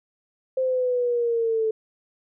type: linear sweep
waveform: sine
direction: down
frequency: 523.3 to 436.6 Hz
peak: -20 dBFS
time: 0.57-1.71 s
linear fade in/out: 5 ms
effects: none